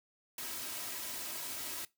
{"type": "noise with comb filter", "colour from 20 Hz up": "white", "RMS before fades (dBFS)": -41, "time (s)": [0.38, 1.85], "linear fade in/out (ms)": 2, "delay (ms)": 3.1, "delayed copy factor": 0.5, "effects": ["noise-tail reverb RT60 0.2 s tail -20 dB re dry", "high-pass 80 Hz 12 dB/octave"]}